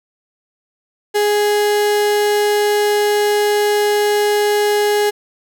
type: tone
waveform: 35% pulse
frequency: 415.3 Hz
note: G#4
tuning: in tune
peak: -11 dBFS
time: 1.14-5.11 s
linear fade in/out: 20 ms
effects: none